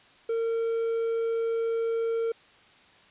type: tone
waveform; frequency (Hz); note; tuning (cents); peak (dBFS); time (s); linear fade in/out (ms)
triangle; 457.1; A#4; -34; -23; 0.29-2.32; 5
effects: white hiss -56 dBFS RMS until 3.1 s + resampled to 8000 Hz